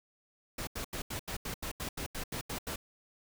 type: noise bursts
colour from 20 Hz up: pink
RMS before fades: -38 dBFS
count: 13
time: 0.58-2.76 s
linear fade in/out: 5 ms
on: 92 ms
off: 82 ms
effects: none